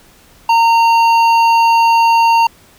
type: tone with hard clipping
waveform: triangle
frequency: 920 Hz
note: A#5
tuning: 23 cents flat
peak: -9 dBFS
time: 0.49-2.47 s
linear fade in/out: 5 ms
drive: 13 dB
effects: pink hiss -46 dBFS RMS until 2.78 s